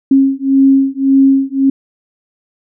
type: beating tone pair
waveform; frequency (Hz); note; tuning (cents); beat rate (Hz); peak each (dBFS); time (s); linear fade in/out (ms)
sine; 269.9 / 271.7; C#4 / C#4; -46 / -35; 1.8; -10; 0.11-1.7; 5
effects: none